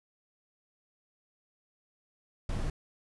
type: noise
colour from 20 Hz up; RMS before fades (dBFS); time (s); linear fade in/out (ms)
brown; -32; 2.49-2.7; 2
effects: resampled to 24000 Hz